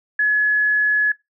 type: tone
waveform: sine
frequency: 1698 Hz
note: G#6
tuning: 38 cents sharp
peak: -14 dBFS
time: 0.19-1.12 s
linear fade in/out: 5 ms
effects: noise-tail reverb RT60 0.2 s tail -23 dB re dry